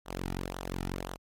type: tone with flanger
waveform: sawtooth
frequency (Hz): 45.56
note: F#1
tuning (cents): -26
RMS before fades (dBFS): -37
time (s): 0.05-1.18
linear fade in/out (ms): 50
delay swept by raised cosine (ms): 0.4 to 1.9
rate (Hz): 1.9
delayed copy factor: -0.75
effects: MP3 64 kbps